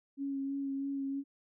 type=tone with vibrato; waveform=sine; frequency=275.3 Hz; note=C#4; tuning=12 cents flat; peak=-33 dBFS; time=0.17-1.24 s; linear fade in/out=50 ms; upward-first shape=sine; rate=3.1 Hz; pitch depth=18 cents each way; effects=none